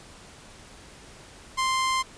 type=tone; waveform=sawtooth; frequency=1046.5 Hz; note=C6; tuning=in tune; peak=-19 dBFS; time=1.57-2.03 s; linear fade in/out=20 ms; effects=pink hiss -48 dBFS RMS until 2.17 s + resampled to 22050 Hz